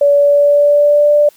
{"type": "tone with pitch glide", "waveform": "sine", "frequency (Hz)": [572, 589.1], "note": ["D5", "D5"], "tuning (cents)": [-46, 5], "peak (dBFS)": -6, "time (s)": [0.01, 1.29], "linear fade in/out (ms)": 5, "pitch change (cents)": 51, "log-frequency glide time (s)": [0.13, 1.12], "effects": ["white hiss -48 dBFS RMS until 1.36 s"]}